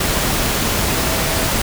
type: tone in noise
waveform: sine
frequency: 649 Hz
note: E5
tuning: 27 cents flat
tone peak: -28 dBFS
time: 0.92-1.49 s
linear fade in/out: 5 ms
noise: pink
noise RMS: -18 dBFS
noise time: 0-1.62 s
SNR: -13 dB
effects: none